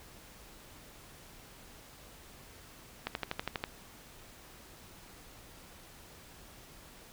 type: click train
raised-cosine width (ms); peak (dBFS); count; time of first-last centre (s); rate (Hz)
0.3; -17; 8; 3.07-3.639; 12.3
effects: pink hiss -54 dBFS RMS until 7.12 s